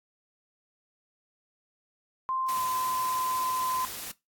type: tone with pitch glide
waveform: sine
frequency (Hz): 1046 to 1025.1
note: C6 to C6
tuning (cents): -1 to -36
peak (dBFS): -27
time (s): 2.29-3.85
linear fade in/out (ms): 0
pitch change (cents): -35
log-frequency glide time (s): 2.46-2.62
type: noise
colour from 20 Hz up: white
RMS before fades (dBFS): -38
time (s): 2.48-4.12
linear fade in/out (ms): 10
effects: noise-tail reverb RT60 0.2 s tail -20 dB re dry + AAC 64 kbps